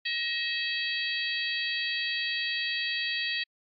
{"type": "harmonic tone with a mistuned harmonic", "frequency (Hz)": 650, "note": "E5", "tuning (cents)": -24, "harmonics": [3, 4, 5, 6, 7], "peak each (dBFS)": [-33, -34, -35, -36, -36], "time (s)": [0.05, 3.44], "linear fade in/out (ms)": 10, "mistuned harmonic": 3, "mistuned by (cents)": -54, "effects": ["AAC 64 kbps"]}